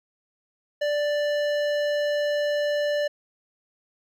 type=tone with hard clipping; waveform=sine; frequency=587.3 Hz; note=D5; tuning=in tune; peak=-24 dBFS; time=0.81-3.08 s; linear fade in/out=10 ms; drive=14 dB; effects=none